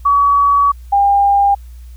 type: tone pair in turn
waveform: sine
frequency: 1134 / 801.9 Hz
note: C#6 / G5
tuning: +39 / +39 cents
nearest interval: tritone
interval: 600 cents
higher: first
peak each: -8 dBFS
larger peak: neither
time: 0.05-0.72 / 0.92-1.55 s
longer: first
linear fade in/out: 10 ms
effects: added 60 Hz sine -31 dBFS peak until 1.96 s + white hiss -53 dBFS RMS until 1.96 s